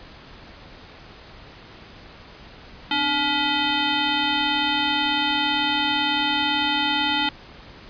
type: tone with frequency modulation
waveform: sine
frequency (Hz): 1975.5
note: B6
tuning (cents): 0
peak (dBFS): -19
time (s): 2.91-7.29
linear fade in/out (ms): 2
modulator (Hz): 559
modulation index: 3.1
effects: pink hiss -44 dBFS RMS until 7.89 s + resampled to 11025 Hz